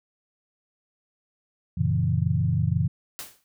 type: chord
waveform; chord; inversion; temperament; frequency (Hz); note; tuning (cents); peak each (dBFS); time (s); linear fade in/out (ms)
sine; F# dominant seventh; none; equal; 92.5 / 116.54 / 138.59 / 164.81; F#2 / A#2 / C#3 / E3; 0 / 0 / 0 / 0; -26; 1.77-2.88; 10
type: noise with exponential decay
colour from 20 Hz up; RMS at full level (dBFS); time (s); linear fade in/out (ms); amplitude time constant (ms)
white; -33; 3.19-3.44; 0; 53
effects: none

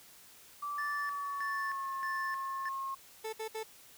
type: tone with pitch glide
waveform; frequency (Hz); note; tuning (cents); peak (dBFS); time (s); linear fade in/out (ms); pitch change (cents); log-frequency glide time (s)
sine; 1162 to 1077.9; D6 to C#6; -19 to -49; -35; 0.62-2.95; 10; -130; 0.9-1.93
type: tone with tremolo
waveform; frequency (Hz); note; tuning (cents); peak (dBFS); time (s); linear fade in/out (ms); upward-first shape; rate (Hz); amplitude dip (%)
triangle; 1760; A6; 0; -34; 0.78-2.69; 5; square; 1.6; 80
type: tone bursts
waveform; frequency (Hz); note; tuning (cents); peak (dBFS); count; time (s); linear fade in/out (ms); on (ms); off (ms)
30% pulse; 440; A4; 0; -34; 3; 3.24-3.634; 10; 90; 62
effects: white hiss -57 dBFS RMS until 3.97 s

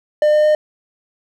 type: tone with pitch steps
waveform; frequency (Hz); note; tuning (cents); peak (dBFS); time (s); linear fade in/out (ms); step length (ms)
triangle; 602 / 605.5 / 609; D5 / D#5 / D#5; +43 / -47 / -37; -8; 0.22-0.55; 2; 110
effects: none

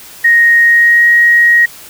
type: tone with pitch glide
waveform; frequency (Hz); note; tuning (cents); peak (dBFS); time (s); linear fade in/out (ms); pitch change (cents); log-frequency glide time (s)
sine; 1869 to 1887.4; A#6 to A#6; +4 to +21; -4; 0.24-1.66; 10; +17; 0.63-1.07
effects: white hiss -34 dBFS RMS until 1.89 s

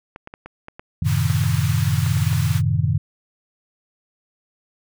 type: clicks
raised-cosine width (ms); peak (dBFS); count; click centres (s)
0.5; -21; 11; 0.161 / 0.274 / 0.339 / 0.46 / 0.684 / 0.795 / 1.3 / 1.438 / 2.064 / 2.168 / 2.329
type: chord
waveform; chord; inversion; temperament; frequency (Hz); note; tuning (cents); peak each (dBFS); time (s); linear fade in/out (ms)
sine; F# diminished seventh; none; equal; 92.5 / 110 / 130.81 / 155.56; F#2 / A2 / C3 / Eb3; 0 / 0 / 0 / 0; -22; 1.02-2.98; 5
type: high-pass noise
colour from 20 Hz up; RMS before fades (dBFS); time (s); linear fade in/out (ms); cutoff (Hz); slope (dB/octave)
pink; -33; 1.04-2.62; 50; 1000; 24
effects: none

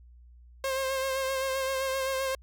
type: tone with vibrato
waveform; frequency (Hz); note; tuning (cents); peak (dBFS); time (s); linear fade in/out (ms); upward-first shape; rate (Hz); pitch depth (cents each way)
sawtooth; 532; C5; +29; -24; 0.64-2.35; 2; sine; 7.7; 28
effects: added 60 Hz sine -50 dBFS peak until 2.42 s

